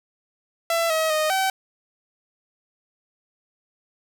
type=tone with pitch steps; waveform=sawtooth; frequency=669 / 637 / 619 / 766 Hz; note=E5 / D#5 / D#5 / G5; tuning=+25 / +41 / -9 / -40 cents; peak=-16 dBFS; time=0.7-1.5 s; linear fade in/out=2 ms; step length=200 ms; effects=none